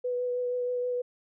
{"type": "tone with vibrato", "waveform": "sine", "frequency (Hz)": 493.9, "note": "B4", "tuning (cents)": 0, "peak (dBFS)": -27, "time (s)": [0.04, 1.02], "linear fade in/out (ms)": 10, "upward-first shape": "triangle", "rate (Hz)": 6.3, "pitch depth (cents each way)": 16, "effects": []}